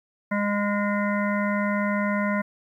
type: harmonic tone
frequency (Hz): 204.8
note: G#3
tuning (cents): -24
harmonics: 1 / 3 / 5 / 7 / 9 / 10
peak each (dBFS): -24 / -29 / -31 / -32 / -34 / -34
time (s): 0.31-2.42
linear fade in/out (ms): 10
effects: 10-bit